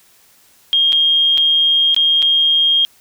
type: tone with dropouts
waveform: sine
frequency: 3231 Hz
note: G#7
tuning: 48 cents flat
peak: -10 dBFS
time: 0.73-2.85 s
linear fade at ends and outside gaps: 0 ms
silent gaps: 0.923-0.929 / 1.375-1.38 / 1.945-1.964 / 2.221-2.226 s
effects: white hiss -51 dBFS RMS until 3 s